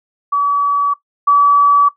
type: tone pair in turn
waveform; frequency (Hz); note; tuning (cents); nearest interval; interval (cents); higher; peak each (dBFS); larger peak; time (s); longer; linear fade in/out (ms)
sine; 1142 / 1146.2; D6 / D6; -49 / -42; unison; 7; second; -11 / -6; second; 0.32-0.94 / 1.27-1.89; neither; 10
effects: noise-tail reverb RT60 0.1 s tail -17 dB re dry